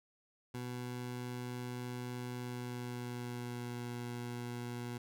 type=tone with pitch glide; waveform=20% pulse; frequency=123.47 to 120.86 Hz; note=B2 to B2; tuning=0 to -37 cents; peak=-35 dBFS; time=0.54-4.98 s; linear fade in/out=5 ms; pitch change=-37 cents; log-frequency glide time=2.33-3.87 s; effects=none